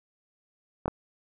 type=clicks; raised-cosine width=1 ms; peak=-14 dBFS; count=2; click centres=0.858 / 0.88 s; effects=none